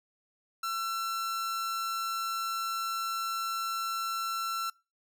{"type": "tone", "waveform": "45% pulse", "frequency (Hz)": 1350, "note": "E6", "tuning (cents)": 41, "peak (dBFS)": -31, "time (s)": [0.63, 4.7], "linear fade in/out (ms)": 5, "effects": ["noise-tail reverb RT60 0.3 s tail -24 dB re dry"]}